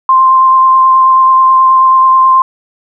sine tone with vibrato, 1048 Hz, C6, 2 cents sharp, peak -3 dBFS, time 0.09-2.42 s, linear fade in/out 2 ms, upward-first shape sine, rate 9.3 Hz, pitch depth 10 cents each way, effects none

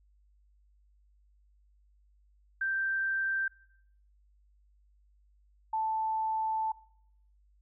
sine tone pair in turn, 1568 / 880 Hz, G6 / A5, 0 / 0 cents, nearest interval minor seventh, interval 1000 cents, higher first, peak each -28 / -28 dBFS, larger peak neither, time 2.61-3.48 / 5.73-6.72 s, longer second, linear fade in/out 5 ms, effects noise-tail reverb RT60 0.7 s tail -22 dB re dry + added 50 Hz sine -62 dBFS peak until 7.61 s

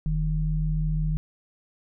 sine tone pair together, 43.2 / 155.56 Hz, F1 / D#3, -18 / 0 cents, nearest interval octave + minor seventh, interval 2218 cents, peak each -25 dBFS, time 0.06-1.17 s, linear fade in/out 0 ms, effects none

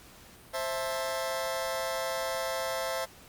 sawtooth chord, A minor, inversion first, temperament just, 528 / 660 / 880 Hz, C5 / E5 / A5, +16 / +2 / 0 cents, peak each -30 / -30 / -35 dBFS, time 0.53-3.06 s, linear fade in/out 20 ms, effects pink hiss -53 dBFS RMS until 3.28 s + Opus 48 kbps

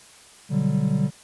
triangle chord, G major seventh, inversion first, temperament equal, 123.47 / 146.83 / 185 / 196 Hz, B2 / D3 / F#3 / G3, 0 / 0 / 0 / 0 cents, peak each -27 / -21 / -24 / -22 dBFS, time 0.49-1.11 s, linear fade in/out 50 ms, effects white hiss -49 dBFS RMS until 1.23 s + resampled to 24000 Hz

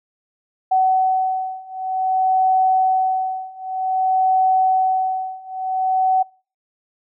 sine beating tone pair, 753 / 753.53 Hz, F#5 / F#5, +30 / +31 cents, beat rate 0.53 Hz, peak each -19 / -18 dBFS, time 0.71-6.23 s, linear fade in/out 10 ms, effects noise-tail reverb RT60 0.4 s tail -26 dB re dry

